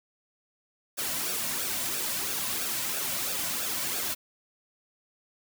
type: noise with flanger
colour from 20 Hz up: white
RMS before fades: -31 dBFS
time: 0.97-4.15 s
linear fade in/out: 20 ms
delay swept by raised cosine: 0.97 to 2.47 ms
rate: 3 Hz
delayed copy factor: -0.6
effects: none